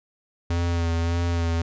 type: tone with vibrato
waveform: square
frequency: 84.7 Hz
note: E2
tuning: 48 cents sharp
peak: -22 dBFS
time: 0.5-1.62 s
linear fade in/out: 5 ms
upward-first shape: sine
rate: 1.7 Hz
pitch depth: 28 cents each way
effects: resampled to 16000 Hz